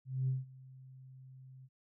sine tone with ADSR envelope, 130.81 Hz, C3, in tune, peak -28 dBFS, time 0.05-1.69 s, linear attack 230 ms, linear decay 170 ms, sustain -23 dB, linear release 45 ms, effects tanh soft clip ceiling -25 dBFS

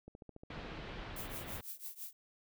click train, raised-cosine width 2 ms, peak -37 dBFS, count 11, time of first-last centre 0.08-0.789 s, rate 14.1 Hz
pink low-pass noise, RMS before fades -46 dBFS, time 0.5-1.61 s, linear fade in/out 5 ms, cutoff 3700 Hz, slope 24 dB/octave
violet noise with tremolo, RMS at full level -43 dBFS, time 1.16-2.13 s, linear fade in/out 5 ms, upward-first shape triangle, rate 6 Hz, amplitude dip 95%
effects none

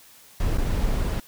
brown noise with dropouts, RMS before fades -23 dBFS, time 0.4-1.2 s, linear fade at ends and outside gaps 2 ms, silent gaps 0.575-0.583 s, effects white hiss -51 dBFS RMS until 1.27 s

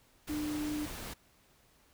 sine tone in noise, 300.2 Hz, D4, 38 cents sharp, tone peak -33 dBFS, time 0.29-0.86 s, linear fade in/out 10 ms, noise pink, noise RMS -43 dBFS, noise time 0.27-1.14 s, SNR +7 dB, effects pink hiss -66 dBFS RMS until 1.93 s

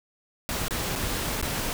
pink noise with dropouts, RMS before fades -29 dBFS, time 0.49-1.73 s, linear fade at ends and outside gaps 0 ms, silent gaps 0.682-0.708 / 0.954-0.959 / 1.414-1.426 s, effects none

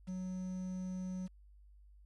triangle tone with quantisation, 184.8 Hz, F#3, 2 cents flat, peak -36 dBFS, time 0.07-1.28 s, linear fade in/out 20 ms, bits 10, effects added 50 Hz sine -57 dBFS peak until 2.05 s + resampled to 24000 Hz

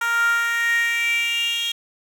10% pulse tone with high-pass filter sweep, 466.2 Hz, A#4, in tune, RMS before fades -21 dBFS, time 0.01-1.72 s, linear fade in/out 5 ms, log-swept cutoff 1200 to 3300 Hz, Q 6.9, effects none

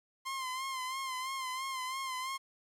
sawtooth tone with vibrato, 1046.5 Hz, C6, in tune, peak -32 dBFS, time 0.25-2.38 s, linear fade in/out 20 ms, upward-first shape sine, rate 3 Hz, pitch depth 52 cents each way, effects low-pass 12000 Hz 12 dB/octave + 11-bit

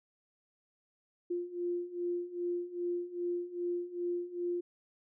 sine beating tone pair, 349.2 / 351.7 Hz, F4 / F4, 0 / +12 cents, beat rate 2.5 Hz, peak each -38 / -35 dBFS, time 1.3-4.61 s, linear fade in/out 10 ms, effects none

